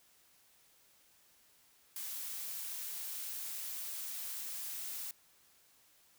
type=noise; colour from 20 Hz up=blue; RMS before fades=-42 dBFS; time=1.96-5.11 s; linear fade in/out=2 ms; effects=white hiss -67 dBFS RMS until 6.18 s